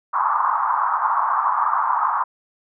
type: band-pass noise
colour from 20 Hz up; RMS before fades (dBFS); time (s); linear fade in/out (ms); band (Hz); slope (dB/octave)
white; -20; 0.13-2.24; 10; 890 to 1200; 48
effects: none